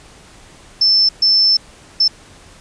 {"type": "tone bursts at uneven times", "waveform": "sine", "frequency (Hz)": 5300, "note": "E8", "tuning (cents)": 9, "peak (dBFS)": -9, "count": 3, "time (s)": [[0.81, 1.09], [1.22, 1.57], [2, 2.08]], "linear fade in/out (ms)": 5, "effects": ["pink hiss -43 dBFS RMS until 2.6 s", "resampled to 22050 Hz"]}